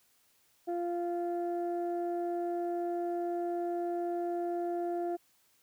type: tone pair together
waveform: sine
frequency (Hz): 347.2 / 694.4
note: F4 / F5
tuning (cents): -10 / -10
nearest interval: octave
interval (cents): 1200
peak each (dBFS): -31 / -34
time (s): 0.67-5.17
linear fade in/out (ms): 20
effects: tanh soft clip ceiling -27 dBFS + white hiss -69 dBFS RMS until 5.62 s